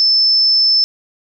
sine tone, 5274 Hz, E8, in tune, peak -9 dBFS, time 0-0.84 s, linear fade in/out 0 ms, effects none

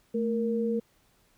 sine tone pair together, 220.7 / 466.9 Hz, A3 / A#4, +5 / +3 cents, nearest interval octave + minor second, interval 1298 cents, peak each -28 dBFS, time 0.14-0.8 s, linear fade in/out 10 ms, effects pink hiss -66 dBFS RMS until 1.37 s

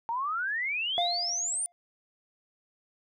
sine exponential sweep, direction up, 897 to 9480 Hz, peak -28 dBFS, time 0.09-1.66 s, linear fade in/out 0 ms
triangle tone with exponential decay, 698.5 Hz, F5, in tune, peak -22 dBFS, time 0.98-1.72 s, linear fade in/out 0 ms, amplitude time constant 160 ms
effects none

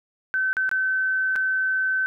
sine tone with dropouts, 1531 Hz, G6, 41 cents flat, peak -20 dBFS, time 0.34-2.06 s, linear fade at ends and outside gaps 0 ms, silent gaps 0.53-0.568 / 0.692-0.714 / 1.356-1.361 s, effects none

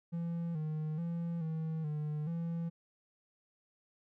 triangle tone with pitch steps, 169 / 154.8 / 169.2 / 159.8 / 150.8 / 167.7 Hz, E3 / D#3 / E3 / D#3 / D3 / E3, +43 / -9 / +45 / +47 / +46 / +30 cents, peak -32 dBFS, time 0.12-2.7 s, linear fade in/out 20 ms, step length 430 ms, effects none

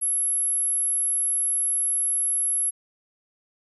sine tone, 11175 Hz, F9, in tune, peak -21 dBFS, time 0.01-2.71 s, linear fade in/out 20 ms, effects none

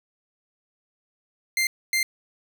sawtooth tone bursts at uneven times, 2093 Hz, C7, in tune, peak -17 dBFS, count 2, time 1.57-1.67 / 1.93-2.03 s, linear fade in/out 2 ms, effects none

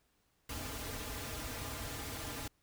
pink noise with comb filter, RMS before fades -42 dBFS, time 0.49-2.48 s, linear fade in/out 5 ms, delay 5.4 ms, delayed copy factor -0.9, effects pink hiss -75 dBFS RMS until 2.62 s

